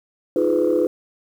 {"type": "chord", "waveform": "sine", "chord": "F half-diminished seventh", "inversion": "third", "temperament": "just", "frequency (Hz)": [314.3, 349.2, 419.1, 502.9], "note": ["Eb4", "F4", "Ab4", "Cb5"], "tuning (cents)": [18, 0, 16, 31], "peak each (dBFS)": [-21, -20, -22, -19], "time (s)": [0.36, 0.87], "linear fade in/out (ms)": 2, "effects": ["tanh soft clip ceiling -9 dBFS", "8-bit"]}